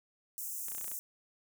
white high-pass noise, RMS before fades -40 dBFS, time 0.38-0.99 s, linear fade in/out 0 ms, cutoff 6300 Hz, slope 48 dB/octave
clicks, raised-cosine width 0.3 ms, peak -33 dBFS, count 8, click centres 0.684 / 0.719 / 0.749 / 0.782 / 0.812 / 0.844 / 0.88 / 0.916 s
effects none

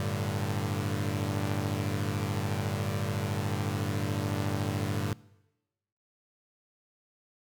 sawtooth chord, G suspended second, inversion none, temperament equal with one note detuned, 98 / 111.86 / 146.83 Hz, G2 / A2 / D3, 0 / +29 / 0 cents, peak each -28 / -30 / -31 dBFS, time 0-5.13 s, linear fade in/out 0 ms, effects noise-tail reverb RT60 1.0 s tail -22 dB re dry

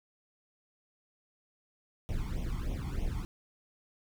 brown noise with flanger, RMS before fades -34 dBFS, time 2.09-3.25 s, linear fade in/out 0 ms, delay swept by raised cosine 0.32 to 0.93 ms, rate 3.2 Hz, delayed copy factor +1, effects none

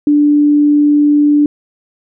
sine tone, 293.7 Hz, D4, in tune, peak -6 dBFS, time 0.07-1.46 s, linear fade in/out 2 ms, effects none

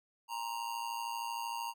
square tone with amplitude modulation, 932.3 Hz, A#5, in tune, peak -34 dBFS, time 0.28-1.74 s, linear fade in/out 50 ms, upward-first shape sine, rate 113 Hz, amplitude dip 70%, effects none

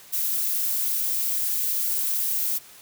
violet noise, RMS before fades -25 dBFS, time 0.12-2.59 s, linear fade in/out 20 ms, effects white hiss -48 dBFS RMS until 2.81 s + high-pass 80 Hz 12 dB/octave

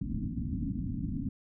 white low-pass noise, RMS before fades -34 dBFS, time 0.01-1.29 s, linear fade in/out 5 ms, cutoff 290 Hz, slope 96 dB/octave, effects none

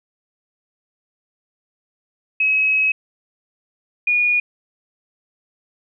sine tone pair in turn, 2558 / 2446 Hz, D#7 / D#7, +47 / -30 cents, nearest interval minor second, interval 77 cents, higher first, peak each -14 dBFS, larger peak neither, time 2.4-2.92 / 4.07-4.4 s, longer first, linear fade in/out 5 ms, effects none

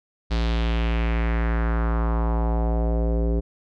square tone with low-pass filter sweep, 57 Hz, A#1, 38 cents flat, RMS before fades -22 dBFS, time 0.3-3.41 s, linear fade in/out 20 ms, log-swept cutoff 4300 to 430 Hz, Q 2.3, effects none

